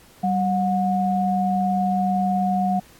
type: tone pair together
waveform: sine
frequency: 192.29 / 726 Hz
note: G3 / F#5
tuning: -33 / -33 cents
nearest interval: octave + major seventh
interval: 2300 cents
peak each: -21 dBFS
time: 0.23-2.8 s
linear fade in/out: 10 ms
effects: pink hiss -51 dBFS RMS until 2.99 s + AAC 64 kbps